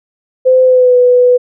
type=tone with pitch glide; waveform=sine; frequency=514 to 495.1 Hz; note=C5 to B4; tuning=-31 to +4 cents; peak=-4 dBFS; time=0.45-1.38 s; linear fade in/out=20 ms; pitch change=-65 cents; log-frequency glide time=0.64-0.96 s; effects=none